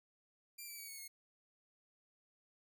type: tone with pitch steps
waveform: 5% pulse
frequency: 2371 / 2317 / 2264 / 2212 / 2162 Hz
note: D7 / D7 / C#7 / C#7 / C#7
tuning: +16 / -24 / +36 / -4 / -44 cents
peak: -38 dBFS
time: 0.58-1.08 s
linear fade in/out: 10 ms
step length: 100 ms
effects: none